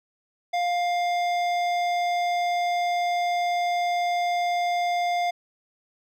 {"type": "tone with hard clipping", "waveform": "sine", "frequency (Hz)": 703, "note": "F5", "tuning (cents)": 11, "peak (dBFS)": -24, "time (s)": [0.53, 5.31], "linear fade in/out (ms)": 10, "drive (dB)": 13, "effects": []}